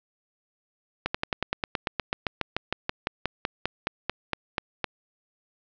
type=slowing click train; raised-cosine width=0.3 ms; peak=-9 dBFS; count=25; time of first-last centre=1.06-4.843 s; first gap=85 ms; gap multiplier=1.05; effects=low-pass 5000 Hz 12 dB/octave